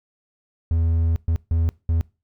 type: tone bursts at uneven times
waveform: triangle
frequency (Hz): 82.41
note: E2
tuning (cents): 0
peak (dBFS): -15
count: 4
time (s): 0.71-1.16 / 1.28-1.36 / 1.51-1.69 / 1.89-2.01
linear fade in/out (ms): 0
effects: noise-tail reverb RT60 0.3 s tail -23 dB re dry